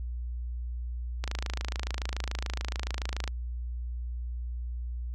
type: click train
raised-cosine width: 0.2 ms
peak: -16 dBFS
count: 56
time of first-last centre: 1.24-3.277 s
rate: 27 Hz
effects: added 60 Hz sine -32 dBFS peak until 5.14 s

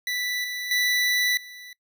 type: tone with level steps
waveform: 25% pulse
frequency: 1975.5 Hz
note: B6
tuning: in tune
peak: -22 / -26 / -17 / -37 dBFS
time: 0.07-1.73 s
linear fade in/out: 2 ms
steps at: 0.44 / 0.71 / 1.37 s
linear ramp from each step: 2 ms
effects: noise-tail reverb RT60 0.1 s tail -22 dB re dry

